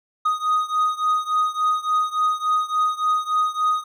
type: beating tone pair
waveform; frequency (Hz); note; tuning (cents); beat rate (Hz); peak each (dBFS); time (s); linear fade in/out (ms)
triangle; 1244.5 / 1248; D#6 / D#6; 0 / +5; 3.5; -19 / -21; 0.25-3.84; 10
effects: none